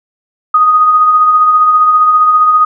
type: tone with tremolo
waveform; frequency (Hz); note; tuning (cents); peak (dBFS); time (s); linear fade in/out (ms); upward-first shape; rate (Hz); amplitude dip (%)
sine; 1244.5; D#6; 0; -3; 0.54-2.65; 5; sine; 15; 35
effects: none